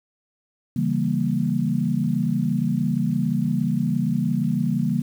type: chord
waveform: sine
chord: C# diminished seventh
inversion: none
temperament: equal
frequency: 138.59 / 164.81 / 196 / 233.1 Hz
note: C#3 / E3 / G3 / Bb3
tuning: 0 / 0 / 0 / 0 cents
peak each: -26 / -25 / -25 / -24 dBFS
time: 0.76-5.02 s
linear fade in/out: 5 ms
effects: 8-bit